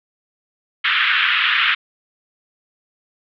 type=band-pass noise; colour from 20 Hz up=pink; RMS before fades=-17 dBFS; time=0.84-1.75 s; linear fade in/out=10 ms; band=1300 to 3400 Hz; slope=48 dB/octave; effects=none